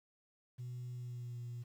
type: tone with pitch glide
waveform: sine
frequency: 123.47 to 120.3 Hz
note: B2 to B2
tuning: 0 to -45 cents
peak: -40 dBFS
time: 0.58-1.64 s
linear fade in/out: 20 ms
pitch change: -45 cents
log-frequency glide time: 0.93-1.39 s
effects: tanh soft clip ceiling -39 dBFS + 11-bit